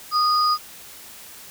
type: tone pair together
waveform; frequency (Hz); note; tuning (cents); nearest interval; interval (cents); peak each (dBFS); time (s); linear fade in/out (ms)
sine; 1233 / 4932; D#6 / D#8; -16 / -16; 2 octaves; 2400; -17 / -23; 0.11-0.58; 50
effects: white hiss -42 dBFS RMS until 1.5 s